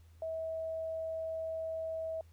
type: tone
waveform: sine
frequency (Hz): 646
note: E5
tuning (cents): -35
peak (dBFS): -35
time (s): 0.22-2.21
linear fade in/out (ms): 2
effects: added 82 Hz sine -56 dBFS peak until 2.32 s + pink hiss -71 dBFS RMS until 2.32 s